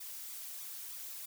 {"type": "noise with flanger", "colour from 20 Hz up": "blue", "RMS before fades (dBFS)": -45, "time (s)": [0, 1.26], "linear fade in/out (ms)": 10, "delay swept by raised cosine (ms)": [0.84, 3.84], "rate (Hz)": 3.2, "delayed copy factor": 0.65, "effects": []}